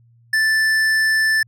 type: tone with tanh clipping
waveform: sine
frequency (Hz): 1760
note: A6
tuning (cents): 0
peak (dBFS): -16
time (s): 0.33-1.43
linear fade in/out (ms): 5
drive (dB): 13
effects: added 117 Hz sine -50 dBFS peak until 1.47 s